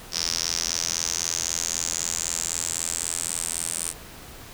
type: tone with band-pass filter sweep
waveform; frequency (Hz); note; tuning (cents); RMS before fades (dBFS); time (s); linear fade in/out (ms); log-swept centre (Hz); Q
square; 41.93; E1; +30; -28; 0.11-3.94; 50; 5400 to 8900; 5.8
effects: pink hiss -43 dBFS RMS until 4.53 s